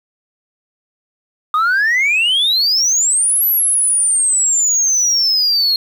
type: exponential two-way sweep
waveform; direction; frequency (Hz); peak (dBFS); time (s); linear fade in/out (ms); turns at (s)
sine; up then down; 1208 to 11980 to 4232; -9; 1.54-5.76; 2; 3.46
effects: tanh soft clip ceiling -10 dBFS + 7-bit